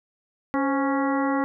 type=harmonic tone with a mistuned harmonic; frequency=277.2 Hz; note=C#4; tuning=in tune; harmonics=1 / 2 / 3 / 4 / 5 / 6 / 7; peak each=-23 / -29 / -29 / -30 / -34 / -40 / -35 dBFS; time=0.54-1.44 s; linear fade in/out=0 ms; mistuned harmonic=2; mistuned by=-84 cents; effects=none